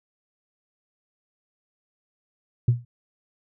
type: tone with exponential decay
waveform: sine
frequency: 120 Hz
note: B2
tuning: 49 cents flat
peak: -10 dBFS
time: 2.68-2.85 s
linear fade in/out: 5 ms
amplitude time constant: 36 ms
effects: tanh soft clip ceiling -11 dBFS